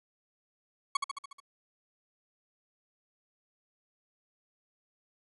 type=tone with echo; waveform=40% pulse; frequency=1108 Hz; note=C#6; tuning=1 cent flat; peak=-24 dBFS; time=0.95-0.97 s; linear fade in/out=5 ms; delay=72 ms; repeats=6; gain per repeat=-4 dB; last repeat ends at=1.402 s; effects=resampled to 24000 Hz + 11-bit